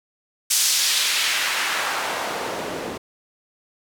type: noise with band-pass filter sweep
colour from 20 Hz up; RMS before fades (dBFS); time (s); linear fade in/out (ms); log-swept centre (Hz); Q
white; -23; 0.5-2.98; 10; 6500 to 290; 1
effects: none